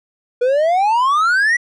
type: exponential sweep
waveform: triangle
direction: up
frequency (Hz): 478.6 to 1975.5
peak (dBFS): -10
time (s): 0.41-1.57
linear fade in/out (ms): 10
effects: resampled to 24000 Hz